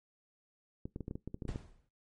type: clicks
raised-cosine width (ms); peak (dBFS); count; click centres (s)
3; -27; 12; 0.855 / 0.961 / 1.007 / 1.081 / 1.111 / 1.155 / 1.276 / 1.344 / 1.422 / 1.453 / 1.491 / 1.559
type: noise with exponential decay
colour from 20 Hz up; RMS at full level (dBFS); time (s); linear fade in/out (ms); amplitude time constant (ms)
brown; -38; 1.48-1.89; 1; 89
effects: noise-tail reverb RT60 0.2 s tail -21 dB re dry + MP3 48 kbps